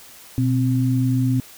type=tone pair together; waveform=sine; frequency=123.1 / 260.8 Hz; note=B2 / C4; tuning=-5 / -5 cents; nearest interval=octave + minor second; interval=1300 cents; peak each=-18 / -20 dBFS; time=0.38-1.4 s; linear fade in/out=0 ms; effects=white hiss -44 dBFS RMS until 1.57 s